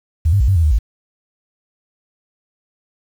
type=tone with pitch steps; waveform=sine; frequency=79.3 / 99.9 / 60.1 / 96.4 / 82.5 / 75.8 / 54.7 Hz; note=D#2 / G2 / B1 / G2 / E2 / D#2 / A1; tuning=+33 / +33 / -46 / -28 / +2 / -45 / -9 cents; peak=-10 dBFS; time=0.25-0.789 s; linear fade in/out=10 ms; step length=77 ms; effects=7-bit